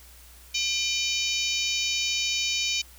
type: harmonic tone with a mistuned harmonic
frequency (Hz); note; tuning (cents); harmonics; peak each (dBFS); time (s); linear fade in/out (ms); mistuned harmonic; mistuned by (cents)
757; F#5; +39; 3 / 4 / 5 / 6 / 7 / 8 / 9; -30 / -31 / -32 / -33 / -33 / -34 / -35; 0.54-2.82; 10; 3; +94
effects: added 60 Hz sine -50 dBFS peak until 2.98 s + white hiss -52 dBFS RMS until 2.98 s

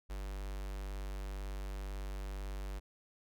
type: tone with notch filter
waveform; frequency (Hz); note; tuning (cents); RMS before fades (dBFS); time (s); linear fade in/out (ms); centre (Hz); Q
square; 49; G1; 0; -41; 0.09-2.8; 20; 180; 1.1
effects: none

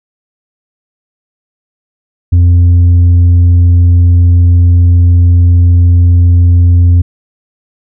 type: tone with tanh clipping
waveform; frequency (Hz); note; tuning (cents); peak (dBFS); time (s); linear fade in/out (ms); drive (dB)
sine; 87.31; F2; 0; -3; 2.32-7.02; 10; 3
effects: none

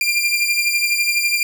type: beating tone pair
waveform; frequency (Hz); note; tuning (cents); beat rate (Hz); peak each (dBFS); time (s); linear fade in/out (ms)
sawtooth; 2386 / 2398; D7 / D7; +27 / +36; 12; -14 / -18; 0.01-1.43; 2
effects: none

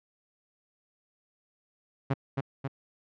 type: tone with echo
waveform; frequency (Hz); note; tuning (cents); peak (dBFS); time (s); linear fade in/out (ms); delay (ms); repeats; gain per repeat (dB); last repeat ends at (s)
sawtooth; 136.2; C#3; -30; -20; 2.1-2.14; 10; 270; 2; -3; 2.68
effects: low-pass 2000 Hz 12 dB/octave

